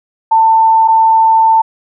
sine tone pair in turn, 893 / 893 Hz, A5 / A5, +25 / +25 cents, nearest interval unison, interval 0 cents, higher neither, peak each -5 dBFS, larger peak neither, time 0.31-0.88 / 0.88-1.62 s, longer second, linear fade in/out 10 ms, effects none

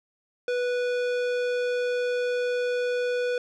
sine tone with tanh clipping, 491.9 Hz, B4, 7 cents flat, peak -26 dBFS, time 0.48-3.38 s, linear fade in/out 2 ms, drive 17 dB, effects none

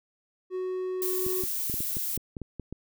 triangle tone, 370 Hz, F#4, in tune, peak -27 dBFS, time 0.5-1.46 s, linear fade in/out 50 ms
violet noise, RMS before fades -31 dBFS, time 1.02-2.17 s, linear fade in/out 0 ms
clicks, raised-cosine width 3 ms, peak -23 dBFS, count 11, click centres 1.265 / 1.437 / 1.698 / 1.741 / 1.805 / 1.969 / 2.176 / 2.368 / 2.417 / 2.597 / 2.726 s
effects none

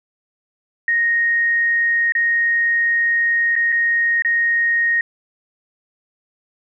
sine tone with dropouts, 1864.7 Hz, A#6, in tune, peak -14 dBFS, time 0.88-5.01 s, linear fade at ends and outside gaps 2 ms, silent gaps 2.122-2.151 / 3.555-3.562 / 3.721-3.724 / 4.222-4.248 s, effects none

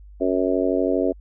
harmonic tone, 92.5 Hz, F#2, in tune, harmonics 3 / 4 / 5 / 6 / 7, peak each -23 / -24 / -25 / -26 / -26 dBFS, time 0.2-1.13 s, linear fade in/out 20 ms, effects added 50 Hz sine -41 dBFS peak until 1.2 s

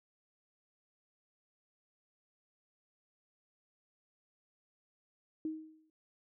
sine tone with exponential decay, 314.6 Hz, D#4, 19 cents sharp, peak -32 dBFS, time 5.45-5.9 s, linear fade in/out 2 ms, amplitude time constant 97 ms, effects none

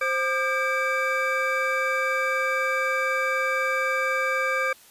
triangle tone cluster, 525 / 1205 / 1599 / 2308 Hz, C5 / D6 / G6 / D7, +6 / +44 / +34 / -31 cents, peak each -26 dBFS, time 0.01-4.73 s, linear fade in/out 5 ms, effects white hiss -52 dBFS RMS until 4.9 s + resampled to 32000 Hz

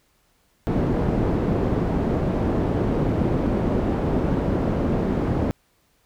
white low-pass noise, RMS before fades -22 dBFS, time 0.67-5.51 s, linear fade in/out 0 ms, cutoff 350 Hz, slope 12 dB/octave, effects pink hiss -64 dBFS RMS until 6.05 s

